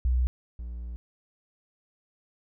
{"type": "tone pair in turn", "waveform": ["sine", "triangle"], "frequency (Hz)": [62.2, 59.29], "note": ["B1", "A#1"], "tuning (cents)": [13, 30], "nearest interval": "minor second", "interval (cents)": 83, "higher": "first", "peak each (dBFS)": [-21, -32], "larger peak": "first", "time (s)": [[0.05, 0.27], [0.59, 0.96]], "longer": "second", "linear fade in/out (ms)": 0, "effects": []}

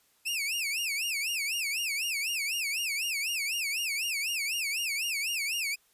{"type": "tone with vibrato", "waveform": "sawtooth", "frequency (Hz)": 2502, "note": "D#7", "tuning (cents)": 9, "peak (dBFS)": -26, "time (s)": [0.25, 5.76], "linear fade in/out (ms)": 20, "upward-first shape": "sine", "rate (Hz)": 4, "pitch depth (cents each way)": 230, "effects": ["white hiss -67 dBFS RMS until 5.93 s", "resampled to 32000 Hz"]}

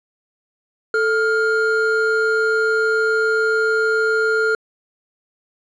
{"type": "tone pair together", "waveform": "triangle", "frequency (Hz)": [440, 1407], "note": ["A4", "F6"], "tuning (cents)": [0, 12], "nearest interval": "octave + minor sixth", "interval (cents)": 2012, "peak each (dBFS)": -16, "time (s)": [0.94, 4.55], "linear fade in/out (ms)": 2, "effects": ["resampled to 22050 Hz"]}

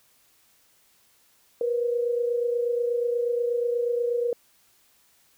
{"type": "tone pair together", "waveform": "sine", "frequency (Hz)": [476, 504.3], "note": ["A#4", "B4"], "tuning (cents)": [36, 36], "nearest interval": "minor second", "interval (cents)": 100, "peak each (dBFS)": [-23, -31], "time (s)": [1.61, 4.33], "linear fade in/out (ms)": 2, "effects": ["white hiss -62 dBFS RMS until 5.37 s"]}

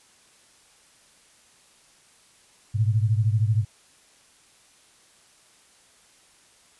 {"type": "beating tone pair", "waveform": "sine", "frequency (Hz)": [105.7, 118.7], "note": ["G#2", "A#2"], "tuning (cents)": [31, 32], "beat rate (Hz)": 13, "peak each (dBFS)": [-20, -24], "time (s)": [2.74, 3.65], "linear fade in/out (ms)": 20, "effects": ["white hiss -57 dBFS RMS until 6.79 s", "resampled to 24000 Hz"]}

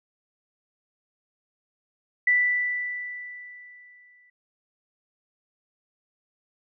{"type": "tone with exponential decay", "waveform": "sine", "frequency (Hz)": 1975.5, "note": "B6", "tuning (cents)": 0, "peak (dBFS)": -16, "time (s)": [2.27, 4.3], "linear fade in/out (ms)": 5, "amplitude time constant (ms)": 440, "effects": []}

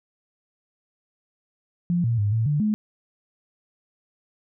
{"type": "tone with pitch steps", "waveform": "sine", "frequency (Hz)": [174.3, 116.6, 102.9, 112.5, 147.5, 212.8], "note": ["F3", "A#2", "G#2", "A2", "D3", "G#3"], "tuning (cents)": [-3, 1, -16, 39, 8, 42], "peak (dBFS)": -19, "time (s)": [1.9, 2.74], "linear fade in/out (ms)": 0, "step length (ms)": 140, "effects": []}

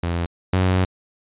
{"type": "tone pair in turn", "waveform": "sawtooth", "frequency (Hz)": [85.5, 92.64], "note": ["F2", "F#2"], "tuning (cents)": [-36, 3], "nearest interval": "minor second", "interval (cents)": 139, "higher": "second", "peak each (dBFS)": [-17, -12], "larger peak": "second", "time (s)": [[0.03, 0.26], [0.53, 0.85]], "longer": "second", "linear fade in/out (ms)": 5, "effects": ["resampled to 8000 Hz"]}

